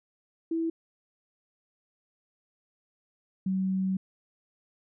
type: tone pair in turn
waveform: sine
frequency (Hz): 328.4 / 189.4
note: E4 / F#3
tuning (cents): -6 / +41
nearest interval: minor seventh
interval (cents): 953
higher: first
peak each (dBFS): -26 / -25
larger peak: second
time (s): 0.51-0.7 / 3.46-3.97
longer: second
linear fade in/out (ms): 5
effects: none